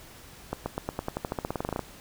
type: accelerating click train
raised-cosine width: 1 ms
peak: -15 dBFS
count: 19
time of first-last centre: 0.53-1.793 s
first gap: 130 ms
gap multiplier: 0.92
effects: pink hiss -49 dBFS RMS until 2 s